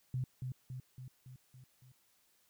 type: tone with echo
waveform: sine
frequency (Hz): 128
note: C3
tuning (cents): -38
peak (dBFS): -33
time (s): 0.14-0.24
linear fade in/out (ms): 2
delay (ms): 280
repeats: 6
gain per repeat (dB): -4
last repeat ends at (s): 1.92
effects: white hiss -72 dBFS RMS until 2.49 s